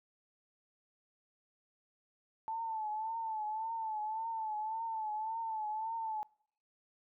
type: tone with vibrato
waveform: sine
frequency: 880 Hz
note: A5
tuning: in tune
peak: -35 dBFS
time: 2.48-6.23 s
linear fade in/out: 0 ms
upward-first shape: triangle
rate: 1.8 Hz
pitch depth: 74 cents each way
effects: noise-tail reverb RT60 0.6 s tail -25 dB re dry